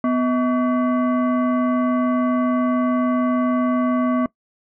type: tone with frequency modulation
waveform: sine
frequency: 249.1 Hz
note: B3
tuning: 15 cents sharp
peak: -16 dBFS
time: 0.04-4.26 s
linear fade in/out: 2 ms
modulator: 887 Hz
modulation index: 0.78
effects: noise-tail reverb RT60 0.1 s tail -20 dB re dry